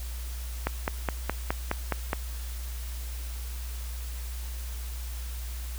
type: click train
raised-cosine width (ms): 0.5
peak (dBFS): -11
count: 8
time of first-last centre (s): 0.67-2.131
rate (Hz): 4.79
effects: added 60 Hz sine -33 dBFS peak until 5.78 s + white hiss -45 dBFS RMS until 5.78 s